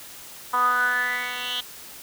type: tone with band-pass filter sweep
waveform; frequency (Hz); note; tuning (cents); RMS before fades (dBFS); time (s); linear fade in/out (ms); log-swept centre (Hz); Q
10% pulse; 247.3; B3; +3; -24; 0.53-1.61; 10; 1100 to 3200; 8
effects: white hiss -42 dBFS RMS until 2.02 s